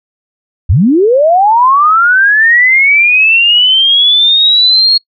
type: linear sweep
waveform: sine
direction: up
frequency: 63.4 to 4314 Hz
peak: -4 dBFS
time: 0.69-4.98 s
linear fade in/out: 10 ms
effects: noise-tail reverb RT60 0.1 s tail -23 dB re dry